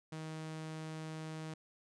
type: tone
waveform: sawtooth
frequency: 157.9 Hz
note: D#3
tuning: 26 cents sharp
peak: -38 dBFS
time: 0.12-1.54 s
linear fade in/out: 5 ms
effects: resampled to 22050 Hz